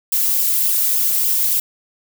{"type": "noise with flanger", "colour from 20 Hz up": "violet", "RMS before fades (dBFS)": -17, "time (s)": [0.12, 1.6], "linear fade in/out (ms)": 5, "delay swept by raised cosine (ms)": [0.48, 2.68], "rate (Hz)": 3.5, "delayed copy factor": -0.7, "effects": []}